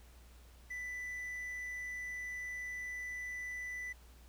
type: tone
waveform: triangle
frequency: 1987 Hz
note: B6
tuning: 10 cents sharp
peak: -38 dBFS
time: 0.7-3.93 s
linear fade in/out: 10 ms
effects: added 60 Hz sine -56 dBFS peak until 4.28 s + pink hiss -64 dBFS RMS until 4.28 s